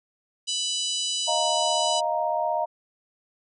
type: harmonic tone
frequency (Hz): 990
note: B5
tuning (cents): +4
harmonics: 3 / 4 / 5 / 6 / 7 / 8 / 9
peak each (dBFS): -29 / -31 / -33 / -35 / -36 / -37 / -38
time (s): 0.47-2.01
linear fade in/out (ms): 20
type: chord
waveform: sine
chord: Eb suspended second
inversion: none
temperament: equal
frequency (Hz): 622.3 / 698.5 / 932.3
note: Eb5 / F5 / Bb5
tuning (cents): 0 / 0 / 0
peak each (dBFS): -27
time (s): 1.27-2.66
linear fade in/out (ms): 20
effects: none